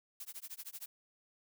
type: noise with tremolo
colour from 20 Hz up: blue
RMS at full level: -44 dBFS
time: 0.2-0.86 s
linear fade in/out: 2 ms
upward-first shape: sine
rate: 13 Hz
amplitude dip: 100%
effects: none